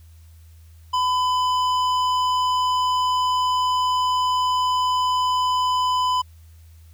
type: tone with hard clipping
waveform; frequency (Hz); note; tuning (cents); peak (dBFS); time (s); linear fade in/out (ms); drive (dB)
sine; 1005; B5; +30; -20; 0.93-6.22; 10; 11
effects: added 81 Hz sine -44 dBFS peak until 6.93 s + white hiss -60 dBFS RMS until 6.93 s